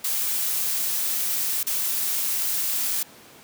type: noise with dropouts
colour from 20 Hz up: blue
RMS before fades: -25 dBFS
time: 0.04-3.03 s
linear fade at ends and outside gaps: 5 ms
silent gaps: 1.632-1.667 s
effects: pink hiss -48 dBFS RMS until 3.43 s + high-pass 150 Hz 12 dB/octave